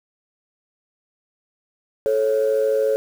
sine tone pair together, 435.7 / 549 Hz, A4 / C#5, -17 / -17 cents, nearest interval major third, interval 400 cents, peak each -18 dBFS, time 2.06-2.96 s, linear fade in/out 0 ms, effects tanh soft clip ceiling -11 dBFS + 7-bit

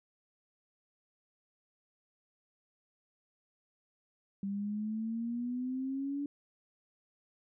sine exponential sweep, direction up, 196 to 288.1 Hz, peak -33 dBFS, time 4.43-6.26 s, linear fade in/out 2 ms, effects none

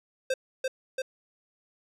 square tone with echo, 523.3 Hz, C5, in tune, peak -25 dBFS, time 0.3-0.34 s, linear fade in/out 5 ms, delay 340 ms, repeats 2, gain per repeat -2 dB, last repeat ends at 1.02 s, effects low-pass 9000 Hz 12 dB/octave

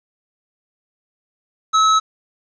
square tone, 1293 Hz, E6, 34 cents flat, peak -12 dBFS, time 1.73-2 s, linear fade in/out 20 ms, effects resampled to 16000 Hz + 8-bit

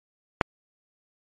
click, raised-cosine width 0.5 ms, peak -3 dBFS, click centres 0.412 s, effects MP3 64 kbps

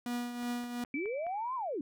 45% pulse tone with tremolo, 242 Hz, B3, 35 cents flat, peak -32 dBFS, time 0.06-0.84 s, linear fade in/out 2 ms, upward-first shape triangle, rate 2.8 Hz, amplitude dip 60%
click train, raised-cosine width 0.5 ms, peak -36 dBFS, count 5, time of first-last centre 0.43-1.267 s, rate 4.78 Hz
sine linear two-way sweep, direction up then down, 253.4 to 1071 to 253.4 Hz, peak -33 dBFS, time 0.94-1.81 s, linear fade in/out 2 ms, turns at 1.55 s
sine tone with exponential decay, 2314 Hz, D7, 26 cents flat, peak -36 dBFS, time 0.94-1.77 s, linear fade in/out 2 ms, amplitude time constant 180 ms
effects none

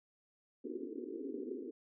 white band-pass noise, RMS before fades -43 dBFS, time 0.64-1.71 s, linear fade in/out 10 ms, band 240 to 450 Hz, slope 96 dB/octave, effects none

